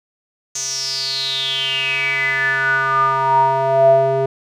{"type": "tone with band-pass filter sweep", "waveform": "square", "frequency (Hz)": 134.4, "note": "C3", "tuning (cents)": 47, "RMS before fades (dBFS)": -17, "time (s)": [0.55, 4.26], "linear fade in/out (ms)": 5, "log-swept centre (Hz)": [6400, 520], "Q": 9.3, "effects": []}